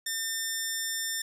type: tone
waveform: 10% pulse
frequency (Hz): 1800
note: A6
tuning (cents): +39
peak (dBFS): -21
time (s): 0.06-1.22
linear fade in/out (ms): 5
effects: none